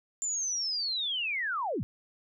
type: linear sweep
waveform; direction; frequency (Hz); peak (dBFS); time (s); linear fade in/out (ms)
sine; down; 7250 to 77.78; -29; 0.22-1.83; 0
effects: none